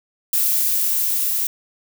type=noise with level ramp; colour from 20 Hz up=violet; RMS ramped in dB=-18 to -21 dBFS; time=0.33-1.47 s; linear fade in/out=2 ms; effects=none